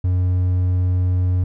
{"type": "tone", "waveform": "triangle", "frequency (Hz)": 90.8, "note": "F#2", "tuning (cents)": -32, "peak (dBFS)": -13, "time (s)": [0.04, 1.44], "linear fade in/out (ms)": 5, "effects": []}